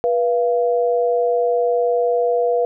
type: tone pair together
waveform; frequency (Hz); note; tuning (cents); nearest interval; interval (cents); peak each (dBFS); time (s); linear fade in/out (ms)
sine; 485.3 / 686.3; B4 / F5; -30 / -30; tritone; 600; -16 / -20; 0.04-2.65; 0
effects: none